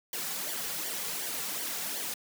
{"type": "noise with flanger", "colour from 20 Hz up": "white", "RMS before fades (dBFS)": -35, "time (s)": [0.13, 2.14], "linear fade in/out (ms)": 2, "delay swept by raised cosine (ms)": [0.76, 3.26], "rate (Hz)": 2.7, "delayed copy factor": -0.7, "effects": ["high-pass 150 Hz 12 dB/octave"]}